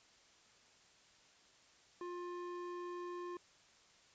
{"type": "tone with band-pass filter", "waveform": "square", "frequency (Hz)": 353.1, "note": "F4", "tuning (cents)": 19, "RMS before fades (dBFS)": -45, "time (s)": [2.01, 3.37], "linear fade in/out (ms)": 2, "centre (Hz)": 710, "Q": 2.4, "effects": ["white hiss -66 dBFS RMS until 4.14 s", "resampled to 16000 Hz"]}